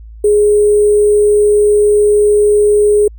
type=tone with sample-and-hold; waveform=sine; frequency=416.5 Hz; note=G#4; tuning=5 cents sharp; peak=-6 dBFS; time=0.24-3.08 s; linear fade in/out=5 ms; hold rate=8820 Hz; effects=added 55 Hz sine -30 dBFS peak until 3.18 s